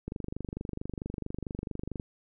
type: click train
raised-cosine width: 3 ms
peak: -22 dBFS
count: 48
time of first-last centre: 0.08-1.998 s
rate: 24.5 Hz
effects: none